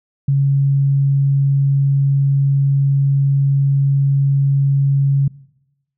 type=tone; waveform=sine; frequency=138.59 Hz; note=C#3; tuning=in tune; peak=-11 dBFS; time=0.28-5.28 s; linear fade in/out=5 ms; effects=noise-tail reverb RT60 0.9 s tail -22 dB re dry